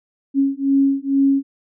sine beating tone pair, 273.6 / 275.8 Hz, C#4 / C#4, -23 / -9 cents, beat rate 2.2 Hz, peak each -17 dBFS, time 0.34-1.43 s, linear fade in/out 50 ms, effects none

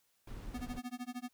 brown noise, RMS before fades -45 dBFS, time 0.27-0.79 s, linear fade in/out 5 ms
square tone with tremolo, 246.9 Hz, B3, in tune, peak -38 dBFS, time 0.54-1.29 s, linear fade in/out 5 ms, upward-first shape sine, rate 13 Hz, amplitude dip 100%
effects white hiss -75 dBFS RMS until 1.33 s

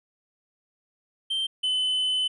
triangle tone pair in turn, 3136 / 3026 Hz, G7 / F#7, 0 / +38 cents, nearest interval minor second, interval 62 cents, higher first, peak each -23 / -21 dBFS, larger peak second, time 1.3-1.47 / 1.63-2.28 s, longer second, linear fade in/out 10 ms, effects resampled to 24000 Hz

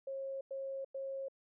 sine tone bursts, 541 Hz, C#5, 42 cents flat, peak -38 dBFS, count 3, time 0.07-1.284 s, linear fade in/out 5 ms, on 340 ms, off 97 ms, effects none

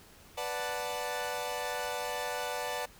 sawtooth chord, B minor seventh, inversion none, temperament equal, 493.9 / 587.3 / 740 / 880 Hz, B4 / D5 / F#5 / A5, 0 / 0 / 0 / 0 cents, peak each -35 / -35 / -36 / -35 dBFS, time 0.37-2.86 s, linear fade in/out 10 ms, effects pink hiss -56 dBFS RMS until 2.99 s

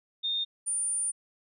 sine tone pair in turn, 3653 / 9240 Hz, A#7 / D9, -36 / -29 cents, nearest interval octave + major third, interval 1607 cents, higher second, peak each -27 dBFS, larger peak neither, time 0.23-0.45 / 0.66-1.12 s, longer second, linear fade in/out 20 ms, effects none

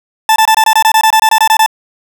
40% pulse tone bursts, 880 Hz, A5, in tune, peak -4 dBFS, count 15, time 0.29-1.662 s, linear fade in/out 2 ms, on 70 ms, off 23 ms, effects none

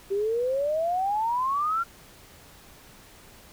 sine exponential sweep, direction up, 385.9 to 1396.9 Hz, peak -23 dBFS, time 0.1-1.84 s, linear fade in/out 20 ms, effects pink hiss -51 dBFS RMS until 3.52 s

